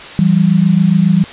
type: tone pair together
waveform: sine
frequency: 166.31 / 193.6 Hz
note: E3 / G3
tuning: +16 / -21 cents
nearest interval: minor third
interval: 263 cents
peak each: -10 dBFS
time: 0.19-1.24 s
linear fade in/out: 0 ms
effects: white hiss -30 dBFS RMS until 1.32 s + resampled to 8000 Hz